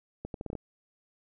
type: accelerating click train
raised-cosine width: 2 ms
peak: -23 dBFS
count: 7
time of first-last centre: 0.25-0.553 s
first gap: 92 ms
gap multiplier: 0.75
effects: none

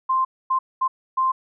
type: tone bursts at uneven times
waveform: sine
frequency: 1046.5 Hz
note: C6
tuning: in tune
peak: -17 dBFS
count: 4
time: 0.09-0.25 / 0.5-0.59 / 0.81-0.88 / 1.17-1.32 s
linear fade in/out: 10 ms
effects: none

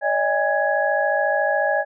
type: tone cluster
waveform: sine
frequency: 572 / 626 / 815 / 1671 Hz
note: D5 / D#5 / G#5 / G#6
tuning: -46 / +10 / -33 / +10 cents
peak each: -23 dBFS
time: 0.01-1.85 s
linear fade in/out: 50 ms
effects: none

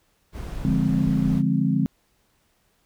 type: noise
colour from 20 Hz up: brown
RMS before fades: -32 dBFS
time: 0.32-1.43 s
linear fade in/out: 50 ms
type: chord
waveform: sine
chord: D half-diminished seventh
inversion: none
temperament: equal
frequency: 146.83 / 174.61 / 207.7 / 261.6 Hz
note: D3 / F3 / Ab3 / C4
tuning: 0 / 0 / 0 / 0 cents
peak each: -24 dBFS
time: 0.65-1.86 s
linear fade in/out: 0 ms
effects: pink hiss -66 dBFS RMS until 2.85 s

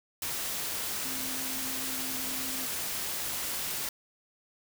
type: tone in noise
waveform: sine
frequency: 261.6 Hz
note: C4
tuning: in tune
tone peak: -42 dBFS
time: 1.05-2.66 s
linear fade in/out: 2 ms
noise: white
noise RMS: -34 dBFS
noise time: 0.22-3.89 s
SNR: -11 dB
effects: none

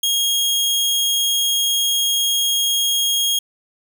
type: tone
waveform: sawtooth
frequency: 3266 Hz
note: G#7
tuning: 30 cents flat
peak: -13 dBFS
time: 0.03-3.39 s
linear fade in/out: 5 ms
effects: none

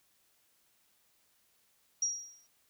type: tone with exponential decay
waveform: sine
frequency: 5690 Hz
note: F8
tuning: 31 cents sharp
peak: -26 dBFS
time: 2.02-2.47 s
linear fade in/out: 5 ms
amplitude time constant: 97 ms
effects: white hiss -71 dBFS RMS until 2.69 s

